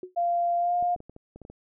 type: tone with exponential decay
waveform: sine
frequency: 366.4 Hz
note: F#4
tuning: 17 cents flat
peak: -30 dBFS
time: 0.03-0.15 s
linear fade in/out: 2 ms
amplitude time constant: 24 ms
type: tone with pitch glide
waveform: sine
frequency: 693 to 706.7 Hz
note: F5 to F5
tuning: -14 to +20 cents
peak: -22 dBFS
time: 0.16-0.96 s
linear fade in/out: 20 ms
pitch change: +34 cents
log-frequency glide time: 0.58-0.74 s
type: clicks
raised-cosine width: 2 ms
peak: -31 dBFS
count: 9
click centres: 0.826 / 0.962 / 1.004 / 1.096 / 1.164 / 1.36 / 1.417 / 1.451 / 1.5 s
effects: none